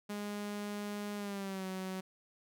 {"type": "tone with pitch glide", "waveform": "sawtooth", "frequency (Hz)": [206.1, 187.91], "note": ["G#3", "F#3"], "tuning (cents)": [-13, 27], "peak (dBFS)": -34, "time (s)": [0.09, 2.01], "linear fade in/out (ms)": 10, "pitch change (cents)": -160, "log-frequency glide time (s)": [1.16, 1.66], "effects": []}